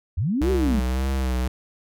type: linear two-way sweep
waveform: sine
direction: up then down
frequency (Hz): 67.9 to 392 to 189.7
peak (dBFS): -20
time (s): 0.17-0.8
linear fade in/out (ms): 10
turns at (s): 0.51
type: tone with vibrato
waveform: square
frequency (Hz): 64.8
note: C2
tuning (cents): -16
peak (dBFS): -22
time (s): 0.41-1.48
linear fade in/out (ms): 5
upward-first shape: sine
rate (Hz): 1.8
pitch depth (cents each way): 58
effects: none